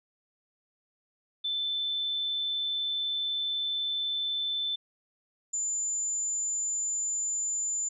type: tone pair in turn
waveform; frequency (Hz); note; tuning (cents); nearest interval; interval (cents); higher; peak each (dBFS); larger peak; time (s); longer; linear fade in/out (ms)
sine; 3528 / 7085; A7 / A8; +4 / +11; octave; 1207; second; -28; neither; 1.44-4.76 / 5.53-7.89; first; 10
effects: none